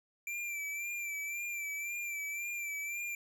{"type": "tone with vibrato", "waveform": "square", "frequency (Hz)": 2349, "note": "D7", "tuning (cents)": 0, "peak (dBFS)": -37, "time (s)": [0.27, 3.15], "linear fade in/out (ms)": 2, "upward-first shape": "sine", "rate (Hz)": 1.9, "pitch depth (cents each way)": 42, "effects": []}